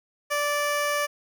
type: tone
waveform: 15% pulse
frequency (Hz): 584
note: D5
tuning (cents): -10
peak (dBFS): -17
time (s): 0.3-1.07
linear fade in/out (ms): 20
effects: none